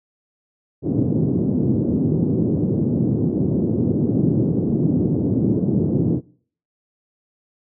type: band-pass noise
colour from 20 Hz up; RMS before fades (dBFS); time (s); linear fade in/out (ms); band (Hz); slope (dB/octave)
pink; -19; 0.82-6.21; 50; 120 to 360; 24
effects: noise-tail reverb RT60 0.5 s tail -22 dB re dry